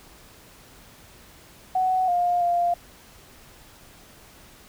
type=tone with pitch steps; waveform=sine; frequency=745 / 707 / 697 Hz; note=F#5 / F5 / F5; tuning=+12 / +21 / -4 cents; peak=-19 dBFS; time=1.75-2.74 s; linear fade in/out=5 ms; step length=330 ms; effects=pink hiss -50 dBFS RMS until 4.68 s